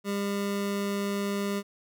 25% pulse tone, 200.9 Hz, G3, 43 cents sharp, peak -24 dBFS, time 0.04-1.63 s, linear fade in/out 50 ms, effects none

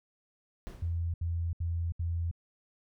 brown noise with exponential decay, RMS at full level -38 dBFS, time 0.67-1.13 s, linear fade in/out 0 ms, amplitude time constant 100 ms
sine tone bursts, 84.5 Hz, E2, 43 cents sharp, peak -29 dBFS, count 4, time 0.82-2.313 s, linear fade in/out 5 ms, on 320 ms, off 71 ms
effects none

